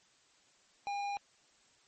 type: tone with hard clipping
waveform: sine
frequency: 808 Hz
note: G#5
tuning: 48 cents flat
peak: -36 dBFS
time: 0.87-1.17 s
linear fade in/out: 0 ms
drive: 11 dB
effects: white hiss -67 dBFS RMS until 1.87 s + MP3 32 kbps